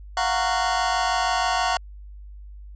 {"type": "chord", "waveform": "sawtooth", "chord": "Gb major seventh", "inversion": "third", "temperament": "just", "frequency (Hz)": [693.7, 740, 925, 1110], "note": ["F5", "Gb5", "Bb5", "Db6"], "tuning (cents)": [-12, 0, -14, 2], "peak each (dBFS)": [-23, -20, -23, -23], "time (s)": [0.17, 1.77], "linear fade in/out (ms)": 2, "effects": ["added 50 Hz sine -38 dBFS peak until 2.75 s", "resampled to 16000 Hz"]}